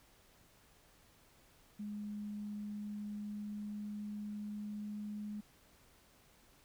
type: tone with pitch glide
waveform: sine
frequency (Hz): 207.9 to 209.1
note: G#3 to G#3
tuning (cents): +2 to +12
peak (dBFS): -40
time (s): 1.79-5.41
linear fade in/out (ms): 10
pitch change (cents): +10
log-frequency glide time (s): 3.23-5.29
effects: pink hiss -66 dBFS RMS until 6.64 s